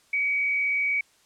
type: tone with frequency modulation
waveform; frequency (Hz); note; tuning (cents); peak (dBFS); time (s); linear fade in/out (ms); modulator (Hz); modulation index
sine; 2269; C#7; +40; -22; 0.13-1.01; 5; 124; 0.33
effects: white hiss -61 dBFS RMS until 1.25 s + low-pass 9000 Hz 12 dB/octave